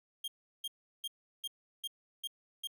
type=tone bursts; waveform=45% pulse; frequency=3219 Hz; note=G7; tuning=45 cents sharp; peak=-36 dBFS; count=7; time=0.24-2.673 s; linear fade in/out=5 ms; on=39 ms; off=360 ms; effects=none